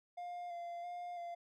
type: tone with vibrato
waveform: triangle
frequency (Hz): 698.5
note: F5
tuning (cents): 0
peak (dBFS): -40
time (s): 0.17-1.35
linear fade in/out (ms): 10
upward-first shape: square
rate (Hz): 1.5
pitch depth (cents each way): 19
effects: none